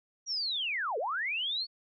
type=linear two-way sweep; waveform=sine; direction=down then up; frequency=5790 to 409.8 to 4479 Hz; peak=-30 dBFS; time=0.26-1.67 s; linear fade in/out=50 ms; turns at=0.98 s; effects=none